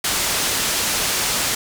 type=low-pass noise; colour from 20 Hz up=white; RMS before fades=-21 dBFS; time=0.04-1.55 s; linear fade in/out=5 ms; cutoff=9000 Hz; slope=12 dB/octave; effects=none